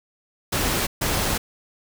pink noise bursts at uneven times, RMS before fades -23 dBFS, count 2, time 0.52-0.87 / 1.01-1.38 s, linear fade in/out 10 ms, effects none

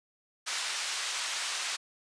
white band-pass noise, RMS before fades -34 dBFS, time 0.46-1.77 s, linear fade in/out 20 ms, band 1000 to 6100 Hz, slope 12 dB/octave, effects resampled to 22050 Hz

